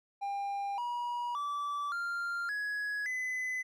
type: tone with pitch steps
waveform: triangle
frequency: 800 / 962.4 / 1157.8 / 1392.9 / 1675.7 / 2016 Hz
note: G5 / B5 / D6 / F6 / G#6 / B6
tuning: +35 / -45 / -25 / -5 / +15 / +35 cents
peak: -31 dBFS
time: 0.21-3.63 s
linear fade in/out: 20 ms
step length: 570 ms
effects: none